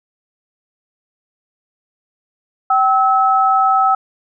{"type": "tone pair together", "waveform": "sine", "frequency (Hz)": [771, 1296.7], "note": ["G5", "E6"], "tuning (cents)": [-29, -29], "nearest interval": "major sixth", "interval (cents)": 900, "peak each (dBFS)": -13, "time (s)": [2.7, 3.95], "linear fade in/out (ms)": 5, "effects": []}